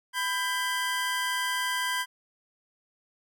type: tone pair together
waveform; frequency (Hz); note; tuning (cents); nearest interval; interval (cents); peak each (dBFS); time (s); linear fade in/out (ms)
25% pulse; 1001 / 1589; B5 / G6; +23 / +23; minor sixth; 800; -26; 0.13-2.06; 50
effects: none